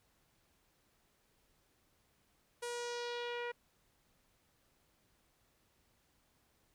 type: tone with low-pass filter sweep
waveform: sawtooth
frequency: 480 Hz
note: B4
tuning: 49 cents flat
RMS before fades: -41 dBFS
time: 2.62-3.52 s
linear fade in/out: 10 ms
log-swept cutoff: 9700 to 2100 Hz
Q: 1.9
effects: pink hiss -74 dBFS RMS until 6.74 s